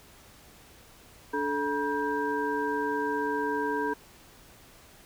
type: tone cluster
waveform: sine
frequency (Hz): 290 / 434.8 / 961 / 1580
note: D4 / A4 / B5 / G6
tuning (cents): -22 / -21 / -48 / +13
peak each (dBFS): -33 / -31 / -31 / -34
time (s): 1.33-3.94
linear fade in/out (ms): 10
effects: pink hiss -54 dBFS RMS until 5.05 s